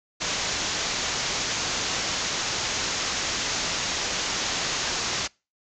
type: low-pass noise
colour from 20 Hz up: white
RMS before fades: -28 dBFS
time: 0.2-5.28 s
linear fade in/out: 20 ms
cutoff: 7100 Hz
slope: 96 dB/octave
effects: noise-tail reverb RT60 0.3 s tail -26 dB re dry